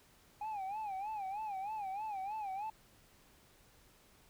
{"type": "tone with vibrato", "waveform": "sine", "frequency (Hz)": 815, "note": "G#5", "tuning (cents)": -33, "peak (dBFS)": -35, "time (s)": [0.41, 2.7], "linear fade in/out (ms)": 5, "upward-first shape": "sine", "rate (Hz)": 3.2, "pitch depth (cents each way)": 130, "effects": ["tanh soft clip ceiling -37 dBFS", "pink hiss -65 dBFS RMS until 4.29 s"]}